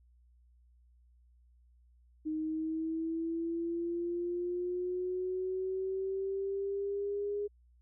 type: linear sweep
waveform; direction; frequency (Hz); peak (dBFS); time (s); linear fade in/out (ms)
sine; up; 310 to 411.8; -32; 2.25-7.48; 20
effects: added 60 Hz sine -61 dBFS peak until 7.81 s